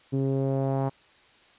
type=tone with low-pass filter sweep; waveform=sawtooth; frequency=135.1 Hz; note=C#3; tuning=44 cents flat; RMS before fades=-26 dBFS; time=0.12-0.9 s; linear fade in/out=20 ms; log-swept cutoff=340 to 880 Hz; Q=2.2; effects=white hiss -57 dBFS RMS until 1.58 s + resampled to 8000 Hz